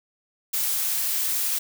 blue noise, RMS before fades -25 dBFS, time 0.53-1.59 s, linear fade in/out 10 ms, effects none

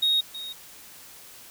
triangle tone with echo, 3752 Hz, A#7, 11 cents sharp, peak -17 dBFS, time 0.02-0.21 s, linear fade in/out 10 ms, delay 320 ms, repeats 1, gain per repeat -15 dB, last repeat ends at 0.53 s, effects tanh soft clip ceiling -14 dBFS + white hiss -47 dBFS RMS until 1.5 s

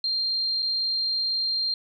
sine tone with dropouts, 4186 Hz, C8, in tune, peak -23 dBFS, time 0.04-1.74 s, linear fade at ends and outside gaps 2 ms, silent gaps 0.623-0.627 s, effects none

